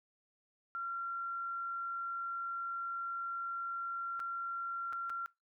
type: tone with dropouts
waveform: sine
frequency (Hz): 1372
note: F6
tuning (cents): -31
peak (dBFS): -36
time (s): 0.75-5.26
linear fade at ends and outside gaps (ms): 0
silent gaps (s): 4.195-4.201 / 4.926-4.931 / 5.096-5.101
effects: noise-tail reverb RT60 0.2 s tail -21 dB re dry